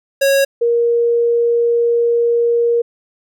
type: tone pair in turn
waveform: square / sine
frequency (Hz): 550 / 470.6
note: C#5 / A#4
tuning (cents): -14 / +16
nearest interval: minor third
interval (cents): 270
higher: first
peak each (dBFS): -11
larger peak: neither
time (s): 0.21-0.45 / 0.61-2.82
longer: second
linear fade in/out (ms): 10
effects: none